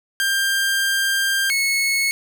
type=tone pair in turn; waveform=sawtooth; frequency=1591 / 2193 Hz; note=G6 / C#7; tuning=+25 / -19 cents; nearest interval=tritone; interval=556 cents; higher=second; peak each=-14 dBFS; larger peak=neither; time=0.2-1.5 / 1.5-2.11 s; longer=first; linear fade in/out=0 ms; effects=none